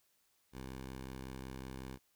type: tone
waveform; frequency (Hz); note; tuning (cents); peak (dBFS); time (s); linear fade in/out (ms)
10% pulse; 65.41; C2; 0; -36; 0.52-1.99; 50
effects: white hiss -75 dBFS RMS until 2.15 s